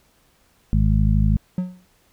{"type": "harmonic tone", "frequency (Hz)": 52.5, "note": "G#1", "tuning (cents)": 19, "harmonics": [1, 2, 3, 4], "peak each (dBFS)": [-17, -20, -22, -23], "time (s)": [0.73, 1.37], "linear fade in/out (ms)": 0}
{"type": "tone with exponential decay", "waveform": "triangle", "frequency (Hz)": 181.8, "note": "F#3", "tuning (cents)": -30, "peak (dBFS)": -15, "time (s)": [1.58, 1.85], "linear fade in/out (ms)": 2, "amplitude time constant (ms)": 57}
{"effects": ["pink hiss -60 dBFS RMS until 2.12 s"]}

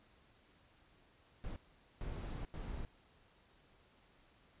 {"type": "noise bursts at uneven times", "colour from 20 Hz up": "brown", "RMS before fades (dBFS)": -43, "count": 3, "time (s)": [[1.44, 1.56], [2.01, 2.45], [2.54, 2.85]], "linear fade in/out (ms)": 0, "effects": ["pink hiss -68 dBFS RMS until 4.6 s", "resampled to 8000 Hz"]}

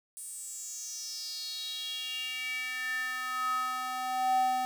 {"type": "tone with high-pass filter sweep", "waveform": "square", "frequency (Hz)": 254.6, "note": "C4", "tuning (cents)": -47, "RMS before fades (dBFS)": -34, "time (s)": [0.17, 4.65], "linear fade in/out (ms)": 0, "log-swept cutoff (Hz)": [9400, 640], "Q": 6.4, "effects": []}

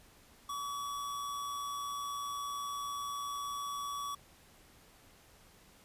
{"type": "tone with amplitude modulation", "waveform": "square", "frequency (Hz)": 1137, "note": "C#6", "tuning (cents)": 44, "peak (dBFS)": -36, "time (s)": [0.49, 4.15], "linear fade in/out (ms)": 5, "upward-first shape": "sine", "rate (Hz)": 120, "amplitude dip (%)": 35, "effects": ["pink hiss -61 dBFS RMS until 5.84 s", "resampled to 32000 Hz"]}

